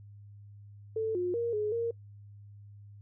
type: tone with pitch steps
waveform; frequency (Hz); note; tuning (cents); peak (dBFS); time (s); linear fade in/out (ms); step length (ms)
sine; 442.2 / 357.7 / 469 / 421.9 / 464.8; A4 / F4 / A#4 / G#4 / A#4; +9 / +41 / +11 / +27 / -5; -28; 0.96-1.91; 5; 190
effects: noise-tail reverb RT60 0.1 s tail -24 dB re dry + added 102 Hz sine -48 dBFS peak until 3.01 s